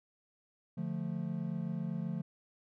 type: chord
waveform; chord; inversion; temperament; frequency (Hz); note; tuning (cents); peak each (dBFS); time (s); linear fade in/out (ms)
triangle; D minor; none; equal; 146.83 / 174.61 / 220; D3 / F3 / A3; 0 / 0 / 0; -38 / -35 / -38; 0.77-2.22; 10
effects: none